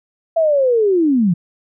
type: linear sweep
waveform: sine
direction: down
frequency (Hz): 671 to 160.9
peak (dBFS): -11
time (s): 0.36-1.34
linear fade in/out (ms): 10
effects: none